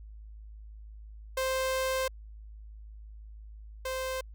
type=tone pair in turn; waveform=sawtooth; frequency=523.3 / 520.8 Hz; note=C5 / C5; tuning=0 / -8 cents; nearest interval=unison; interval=8 cents; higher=first; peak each=-24 / -28 dBFS; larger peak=first; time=1.37-2.08 / 3.85-4.21 s; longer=first; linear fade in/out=5 ms; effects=added 53 Hz sine -44 dBFS peak until 4.34 s